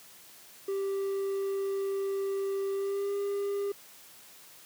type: tone with pitch glide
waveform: triangle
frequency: 392 to 401.4 Hz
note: G4 to G4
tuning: 0 to +41 cents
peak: -27 dBFS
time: 0.68-3.72 s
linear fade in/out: 5 ms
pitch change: +41 cents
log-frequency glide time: 2.73-3.13 s
effects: white hiss -53 dBFS RMS until 4.65 s + high-pass 100 Hz 12 dB/octave